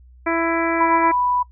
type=harmonic tone; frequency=332 Hz; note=E4; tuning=12 cents sharp; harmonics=1 / 2 / 3 / 4 / 5 / 6 / 7; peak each=-21 / -24 / -26 / -27 / -28 / -29 / -29 dBFS; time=0.26-1.12 s; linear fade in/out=10 ms
type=tone; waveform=sine; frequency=987.8 Hz; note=B5; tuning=in tune; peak=-17 dBFS; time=0.8-1.43 s; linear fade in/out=10 ms
effects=noise-tail reverb RT60 0.1 s tail -19 dB re dry + added 62 Hz sine -44 dBFS peak until 1.51 s